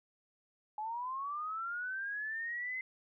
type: linear sweep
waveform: sine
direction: up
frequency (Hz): 839 to 2065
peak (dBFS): -36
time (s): 0.78-2.81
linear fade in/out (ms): 2
effects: none